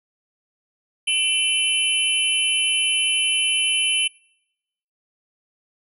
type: tone cluster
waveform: sine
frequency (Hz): 2366 / 2694 / 3025 / 10160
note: D7 / E7 / F#7 / D#9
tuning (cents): +12 / +37 / +38 / +35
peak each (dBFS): -28 / -25 / -20 / -25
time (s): 1.07-4.08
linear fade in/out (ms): 10
effects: noise-tail reverb RT60 0.9 s tail -26 dB re dry